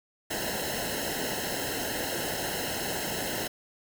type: noise with comb filter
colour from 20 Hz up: pink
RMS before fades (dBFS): -32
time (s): 0.3-3.48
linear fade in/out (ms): 10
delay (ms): 0.85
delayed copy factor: -0.9
effects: none